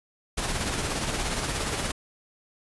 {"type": "noise with tremolo", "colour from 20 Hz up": "pink", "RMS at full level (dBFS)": -27, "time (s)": [0.37, 1.92], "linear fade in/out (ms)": 10, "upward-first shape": "sine", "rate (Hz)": 17, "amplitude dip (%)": 40, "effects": ["resampled to 24000 Hz"]}